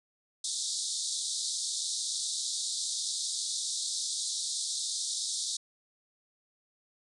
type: band-pass noise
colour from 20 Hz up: pink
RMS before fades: -34 dBFS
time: 0.44-5.57 s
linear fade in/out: 5 ms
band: 3600 to 9500 Hz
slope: 96 dB/octave
effects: none